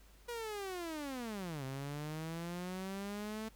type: linear two-way sweep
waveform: sawtooth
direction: down then up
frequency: 484.9 to 130.81 to 221.9 Hz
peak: -36 dBFS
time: 0.28-3.49 s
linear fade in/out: 10 ms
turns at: 1.64 s
effects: added 50 Hz sine -60 dBFS peak until 3.55 s + pink hiss -65 dBFS RMS until 3.55 s